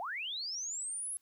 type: linear sweep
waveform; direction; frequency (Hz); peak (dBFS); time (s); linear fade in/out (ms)
sine; up; 648 to 11000; -36; 0-1.17; 0
effects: white hiss -75 dBFS RMS until 1.21 s